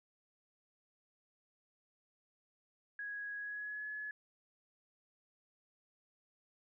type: tone with pitch glide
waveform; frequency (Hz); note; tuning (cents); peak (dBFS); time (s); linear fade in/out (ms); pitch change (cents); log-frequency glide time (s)
sine; 1661.2 to 1702; G#6 to G#6; 0 to +42; -40; 2.99-4.11; 2; +42; 3.37-3.86
effects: none